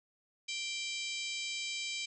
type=harmonic tone with a mistuned harmonic; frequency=784 Hz; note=G5; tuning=in tune; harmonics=3 / 4 / 5 / 6 / 7 / 8 / 9 / 10; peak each=-40 / -42 / -44 / -46 / -47 / -48 / -49 / -50 dBFS; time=0.48-2.06 s; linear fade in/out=10 ms; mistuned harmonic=7; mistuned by=-79 cents; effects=none